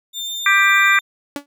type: tone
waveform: 35% pulse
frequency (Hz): 3602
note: A7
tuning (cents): +40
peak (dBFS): -22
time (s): 0.13-1.01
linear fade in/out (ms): 50
type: harmonic tone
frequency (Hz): 394.4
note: G4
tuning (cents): +11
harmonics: 3 / 4 / 5 / 6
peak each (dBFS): -18 / -16 / -16 / -17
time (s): 0.46-0.99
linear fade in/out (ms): 2
type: tone with exponential decay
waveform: sawtooth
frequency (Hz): 285.6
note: D4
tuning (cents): -48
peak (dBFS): -16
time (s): 1.36-1.46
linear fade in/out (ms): 1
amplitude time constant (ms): 20
effects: none